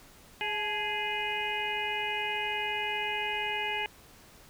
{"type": "harmonic tone with a mistuned harmonic", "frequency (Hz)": 415.3, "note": "G#4", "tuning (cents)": 0, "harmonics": [1, 2, 4, 5, 6, 7], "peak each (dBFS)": [-40, -35, -39, -37, -35, -37], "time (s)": [0.41, 3.86], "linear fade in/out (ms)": 0, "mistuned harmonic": 2, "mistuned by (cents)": 51, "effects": ["pink hiss -55 dBFS RMS until 4.49 s"]}